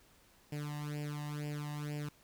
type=tone with flanger; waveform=sawtooth; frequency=148 Hz; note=D3; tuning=14 cents sharp; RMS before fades=-40 dBFS; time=0.52-2.09 s; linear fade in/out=5 ms; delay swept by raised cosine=0.39 to 1.08 ms; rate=2.1 Hz; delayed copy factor=+0.85; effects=pink hiss -65 dBFS RMS until 2.23 s